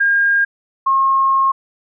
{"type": "tone pair in turn", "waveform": "sine", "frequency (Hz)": [1615, 1077.9], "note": ["G#6", "C#6"], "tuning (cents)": [-49, -49], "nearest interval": "perfect fifth", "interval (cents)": 700, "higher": "first", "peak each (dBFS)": -11, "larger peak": "neither", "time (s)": [[0, 0.45], [0.86, 1.52]], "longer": "second", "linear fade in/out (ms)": 10, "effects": []}